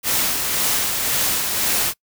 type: noise with tremolo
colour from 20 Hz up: white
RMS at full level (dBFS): -19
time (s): 0.03-1.94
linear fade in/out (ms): 50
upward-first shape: sine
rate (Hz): 1.9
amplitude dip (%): 35
effects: noise-tail reverb RT60 0.1 s tail -24 dB re dry